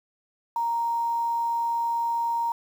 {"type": "tone with quantisation", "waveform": "sine", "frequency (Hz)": 932.3, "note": "A#5", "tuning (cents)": 0, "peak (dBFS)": -23, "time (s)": [0.56, 2.52], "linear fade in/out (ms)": 2, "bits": 8, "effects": []}